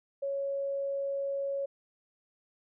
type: tone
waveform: sine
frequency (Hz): 554.4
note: C#5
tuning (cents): 0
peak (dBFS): -30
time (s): 0.22-1.66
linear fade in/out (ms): 10
effects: none